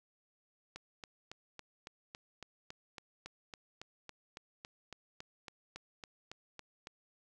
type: click train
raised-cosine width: 0.2 ms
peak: -28 dBFS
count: 23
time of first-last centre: 0.76-6.871 s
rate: 3.6 Hz
effects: none

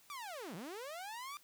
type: linear two-way sweep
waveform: sawtooth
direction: down then up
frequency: 1200 to 150.7 to 1200 Hz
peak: -40 dBFS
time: 0.1-1.37 s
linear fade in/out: 0 ms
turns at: 0.55 s
effects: white hiss -65 dBFS RMS until 1.43 s

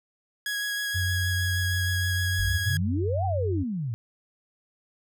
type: tone with vibrato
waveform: sawtooth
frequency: 1661.2 Hz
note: G#6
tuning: in tune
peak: -24 dBFS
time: 0.46-2.77 s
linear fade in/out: 2 ms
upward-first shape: sine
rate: 6.4 Hz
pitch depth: 11 cents each way
type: tone with pitch glide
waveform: sine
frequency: 91 to 93.29 Hz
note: F#2 to F#2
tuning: -28 to +15 cents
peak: -25 dBFS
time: 0.94-3.64 s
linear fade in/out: 20 ms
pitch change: +43 cents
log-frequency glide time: 2.27-2.4 s
type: exponential two-way sweep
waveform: sine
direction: up then down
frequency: 42.68 to 797 to 107.1 Hz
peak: -27 dBFS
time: 2.39-3.94 s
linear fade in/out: 0 ms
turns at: 3.25 s
effects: none

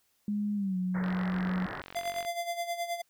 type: tone with pitch glide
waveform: sine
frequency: 207 to 183.35 Hz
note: G#3 to F#3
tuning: -5 to -15 cents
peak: -28 dBFS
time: 0.28-1.66 s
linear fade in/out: 2 ms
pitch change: -210 cents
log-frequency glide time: 0.55-0.77 s
type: low-pass noise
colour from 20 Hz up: white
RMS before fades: -40 dBFS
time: 0.94-1.82 s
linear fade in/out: 10 ms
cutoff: 2000 Hz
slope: 96 dB/octave
type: click train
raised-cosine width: 0.3 ms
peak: -26 dBFS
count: 57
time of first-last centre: 1.04-2.25 s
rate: 46.3 Hz
type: tone with tremolo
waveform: square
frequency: 689 Hz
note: F5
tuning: 24 cents flat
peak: -30 dBFS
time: 1.95-3.02 s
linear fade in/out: 10 ms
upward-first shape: sine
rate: 9.5 Hz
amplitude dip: 70%
effects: white hiss -72 dBFS RMS until 3.09 s

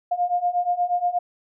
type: beating tone pair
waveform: sine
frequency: 704 / 712.4 Hz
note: F5 / F5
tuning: +14 / +34 cents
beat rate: 8.4 Hz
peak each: -24 / -22 dBFS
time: 0.11-1.19 s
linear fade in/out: 10 ms
effects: none

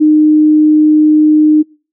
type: tone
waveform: sine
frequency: 305.8 Hz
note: D#4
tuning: 30 cents flat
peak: -4 dBFS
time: 0-1.63 s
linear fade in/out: 20 ms
effects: noise-tail reverb RT60 0.4 s tail -26 dB re dry

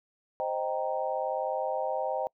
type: chord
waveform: sine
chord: C minor seventh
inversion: none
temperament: equal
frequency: 523.3 / 622.3 / 784 / 932.3 Hz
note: C5 / Eb5 / G5 / Bb5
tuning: 0 / 0 / 0 / 0 cents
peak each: -33 / -33 / -33 / -37 dBFS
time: 0.4-2.27 s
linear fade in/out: 0 ms
effects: noise-tail reverb RT60 0.1 s tail -26 dB re dry

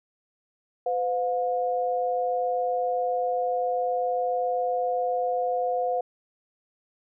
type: tone pair together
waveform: sine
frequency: 507 / 714.5 Hz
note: B4 / F5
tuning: +45 / +39 cents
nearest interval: tritone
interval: 594 cents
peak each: -26 dBFS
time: 0.86-6.01 s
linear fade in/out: 5 ms
effects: none

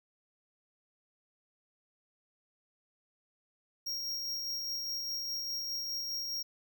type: tone with tremolo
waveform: square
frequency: 5588 Hz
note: F8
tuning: in tune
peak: -34 dBFS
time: 3.86-6.43 s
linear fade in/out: 10 ms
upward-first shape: sine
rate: 4.9 Hz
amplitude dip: 25%
effects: none

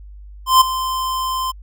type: tone with ADSR envelope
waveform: square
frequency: 1038 Hz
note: C6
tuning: 14 cents flat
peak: -6 dBFS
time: 0.46-1.52 s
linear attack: 150 ms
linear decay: 11 ms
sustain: -14 dB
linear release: 16 ms
effects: added 50 Hz sine -35 dBFS peak until 1.62 s

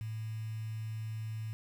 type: tone with quantisation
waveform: sine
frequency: 110 Hz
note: A2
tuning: in tune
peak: -36 dBFS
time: 0.01-1.53 s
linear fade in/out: 0 ms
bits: 9
effects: none

